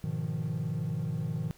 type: chord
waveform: triangle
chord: F half-diminished seventh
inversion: first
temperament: equal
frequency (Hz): 103.83 / 123.47 / 155.56 / 174.61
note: Ab2 / Cb3 / Eb3 / F3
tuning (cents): 0 / 0 / 0 / 0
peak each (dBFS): -36 / -33 / -30 / -35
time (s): 0.04-1.51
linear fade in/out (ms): 0
effects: tanh soft clip ceiling -23 dBFS + pink hiss -59 dBFS RMS until 1.57 s